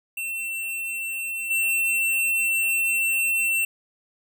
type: tone with level steps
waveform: square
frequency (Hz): 2699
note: E7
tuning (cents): +40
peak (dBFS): -28 / -21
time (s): 0.17-3.65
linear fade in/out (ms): 5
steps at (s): 1.5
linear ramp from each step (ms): 10
effects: none